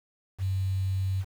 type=tone with quantisation; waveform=sine; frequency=95.3 Hz; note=G2; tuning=48 cents flat; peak=-25 dBFS; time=0.38-1.25 s; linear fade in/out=50 ms; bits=8; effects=none